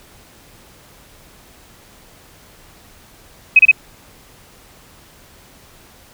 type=tone bursts; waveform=sine; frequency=2537 Hz; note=D#7; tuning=33 cents sharp; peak=-3 dBFS; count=3; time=3.56-3.714 s; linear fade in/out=5 ms; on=32 ms; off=29 ms; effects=pink hiss -46 dBFS RMS until 6.13 s